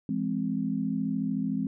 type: chord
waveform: sine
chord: E augmented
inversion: none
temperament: equal with one note detuned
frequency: 168.67 / 207.7 / 261.6 Hz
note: E3 / G#3 / B#3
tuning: +40 / 0 / 0 cents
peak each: -33 / -30 / -30 dBFS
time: 0.09-1.67 s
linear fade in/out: 2 ms
effects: none